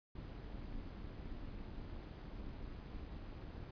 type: noise with amplitude modulation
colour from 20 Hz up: brown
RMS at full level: -45 dBFS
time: 0.15-3.71 s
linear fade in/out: 5 ms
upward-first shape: sine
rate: 254 Hz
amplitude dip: 60%
effects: resampled to 11025 Hz